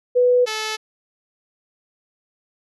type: tone pair in turn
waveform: sine / 5% pulse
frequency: 494.4 / 434.6 Hz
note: B4 / A4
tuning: +2 / -21 cents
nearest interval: major second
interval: 223 cents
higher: first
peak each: -12 dBFS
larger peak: neither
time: 0.15-0.46 / 0.46-0.77 s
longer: neither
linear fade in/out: 20 ms
effects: resampled to 24000 Hz